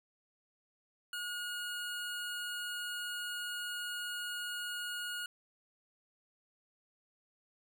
25% pulse tone, 1441 Hz, F#6, 46 cents flat, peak -34 dBFS, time 1.13-5.26 s, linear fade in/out 2 ms, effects none

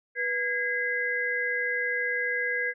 sine tone cluster, 490.9 / 1640 / 2038 Hz, B4 / G#6 / C7, -10 / -22 / -46 cents, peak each -34 / -28 / -30 dBFS, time 0.15-2.74 s, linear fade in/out 50 ms, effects none

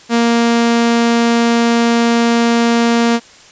sawtooth tone, 233.7 Hz, A#3, 5 cents sharp, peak -6 dBFS, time 0.09-3.2 s, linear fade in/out 50 ms, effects white hiss -41 dBFS RMS until 3.51 s + resampled to 16000 Hz

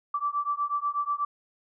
sine beating tone pair, 1159 / 1167.2 Hz, D6 / D6, -23 / -11 cents, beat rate 8.2 Hz, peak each -29 dBFS, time 0.14-1.25 s, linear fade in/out 5 ms, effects none

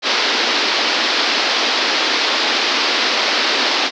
white band-pass noise, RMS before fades -17 dBFS, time 0.02-3.91 s, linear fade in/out 50 ms, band 240 to 5100 Hz, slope 48 dB/octave, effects none

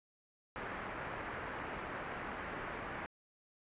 white low-pass noise, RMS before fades -43 dBFS, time 0.56-3.06 s, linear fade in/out 0 ms, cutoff 1900 Hz, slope 24 dB/octave, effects resampled to 8000 Hz

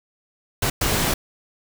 pink noise bursts at uneven times, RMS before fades -21 dBFS, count 2, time 0.62-0.7 / 0.81-1.14 s, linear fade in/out 5 ms, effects none

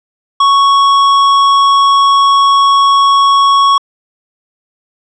triangle tone with hard clipping, 1110 Hz, C#6, 2 cents sharp, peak -7 dBFS, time 0.4-3.78 s, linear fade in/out 5 ms, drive 18 dB, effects low-pass 5000 Hz 12 dB/octave

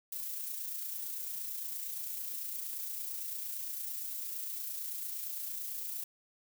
violet noise with amplitude modulation, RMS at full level -38 dBFS, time 0.12-6.04 s, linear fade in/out 5 ms, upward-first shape sine, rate 28.8 Hz, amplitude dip 35%, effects none

